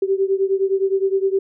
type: beating tone pair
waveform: sine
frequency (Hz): 384.3 / 394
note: G4 / G4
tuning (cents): -34 / +9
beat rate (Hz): 9.7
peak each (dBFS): -18 / -20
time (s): 0.02-1.39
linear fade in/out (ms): 5
effects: none